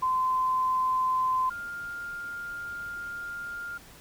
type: tone pair in turn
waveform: sine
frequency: 1030 / 1404.9 Hz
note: C6 / F6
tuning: -28 / +10 cents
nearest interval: perfect fourth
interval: 538 cents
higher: second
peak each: -23 / -34 dBFS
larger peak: first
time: 0.02-1.5 / 1.5-3.78 s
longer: second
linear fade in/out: 10 ms
effects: pink hiss -51 dBFS RMS until 4 s